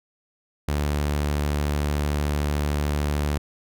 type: tone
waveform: sawtooth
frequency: 73.4 Hz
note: D2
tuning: in tune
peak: -18 dBFS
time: 0.68-3.38 s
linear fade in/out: 5 ms
effects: none